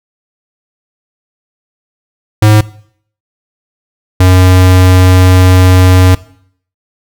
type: tone pair in turn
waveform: square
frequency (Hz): 106.8 / 92.13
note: G#2 / F#2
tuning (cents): +49 / -7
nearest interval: minor third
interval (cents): 256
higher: first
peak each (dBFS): -3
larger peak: neither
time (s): 2.42-2.61 / 4.2-6.15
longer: second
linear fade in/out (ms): 5
effects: noise-tail reverb RT60 0.6 s tail -19 dB re dry